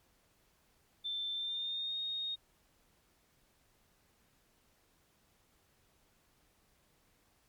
sine tone with pitch glide, 3550 to 3716 Hz, A7 to A#7, +15 to -6 cents, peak -35 dBFS, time 1.04-2.36 s, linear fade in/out 20 ms, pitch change +79 cents, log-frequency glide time 1.33-1.98 s, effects pink hiss -71 dBFS RMS until 7.48 s + MP3 96 kbps

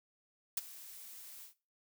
blue noise with ADSR envelope, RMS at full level -32 dBFS, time 0.57-1.54 s, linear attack 4 ms, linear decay 25 ms, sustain -19 dB, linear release 110 ms, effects noise-tail reverb RT60 0.3 s tail -17 dB re dry

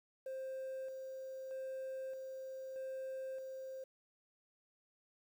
sine tone with tremolo, 527 Hz, C5, 12 cents sharp, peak -38 dBFS, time 0.26-3.84 s, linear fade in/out 5 ms, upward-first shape square, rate 0.8 Hz, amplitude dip 40%, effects tanh soft clip ceiling -40 dBFS + 11-bit

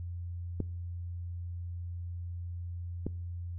clicks, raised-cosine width 3 ms, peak -19 dBFS, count 2, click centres 0.603 / 3.066 s, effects noise-tail reverb RT60 0.5 s tail -23 dB re dry + added 87 Hz sine -36 dBFS peak until 3.58 s

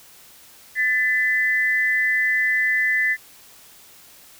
sine tone pair together, 1760 / 2010 Hz, A6 / B6, 0 / +30 cents, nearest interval major second, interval 230 cents, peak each -20 dBFS, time 0.75-3.17 s, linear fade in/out 50 ms, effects white hiss -48 dBFS RMS until 4.39 s

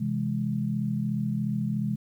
sine chord, C augmented, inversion none, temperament equal, 130.81 / 164.81 / 207.7 Hz, C3 / E3 / G#3, 0 / 0 / 0 cents, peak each -30 / -32 / -28 dBFS, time 0-1.96 s, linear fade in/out 10 ms, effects 10-bit

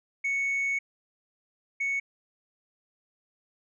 sine tone pair in turn, 2217 / 2217 Hz, C#7 / C#7, 0 / 0 cents, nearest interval unison, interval 0 cents, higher neither, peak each -23 / -24 dBFS, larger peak first, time 0.24-0.79 / 1.8-2 s, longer first, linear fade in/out 10 ms, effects tanh soft clip ceiling -24 dBFS

